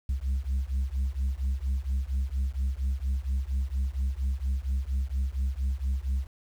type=beating tone pair; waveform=sine; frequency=64.3 / 68.6 Hz; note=C2 / C#2; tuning=-30 / -17 cents; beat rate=4.3 Hz; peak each=-27 dBFS; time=0.09-6.27 s; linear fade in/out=5 ms; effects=tanh soft clip ceiling -23 dBFS + 9-bit